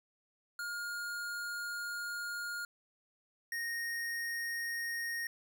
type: tone pair in turn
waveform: square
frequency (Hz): 1421 / 1859.4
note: F6 / A#6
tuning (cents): +30 / -5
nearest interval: perfect fourth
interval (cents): 465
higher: second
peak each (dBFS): -38 / -36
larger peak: second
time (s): 0.59-2.65 / 3.52-5.27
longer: first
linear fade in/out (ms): 2
effects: none